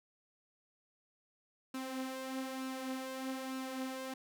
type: tone with flanger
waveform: sawtooth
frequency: 262.3 Hz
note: C4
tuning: 4 cents sharp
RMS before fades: -41 dBFS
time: 1.74-4.14 s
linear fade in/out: 5 ms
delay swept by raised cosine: 0.73 to 5.73 ms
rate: 1.1 Hz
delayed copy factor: +0.5
effects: none